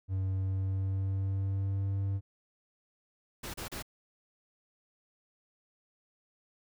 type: tone with pitch glide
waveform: triangle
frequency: 95.1 to 98.06 Hz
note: F#2 to G2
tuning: +48 to +1 cents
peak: -27 dBFS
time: 0.08-2.21 s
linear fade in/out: 50 ms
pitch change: +53 cents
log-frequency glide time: 0.32-1.95 s
type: noise bursts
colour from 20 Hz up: pink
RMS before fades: -40 dBFS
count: 3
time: 3.43-3.826 s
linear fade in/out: 10 ms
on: 110 ms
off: 33 ms
effects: none